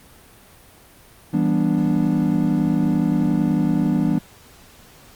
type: chord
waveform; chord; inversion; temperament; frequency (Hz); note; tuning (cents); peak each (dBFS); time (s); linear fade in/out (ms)
triangle; E minor seventh; none; equal with one note detuned; 164.81 / 196 / 243.4 / 293.7; E3 / G3 / B3 / D4; 0 / 0 / -25 / 0; -20; 1.33-4.19; 10
effects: pink hiss -48 dBFS RMS until 5.15 s + Opus 32 kbps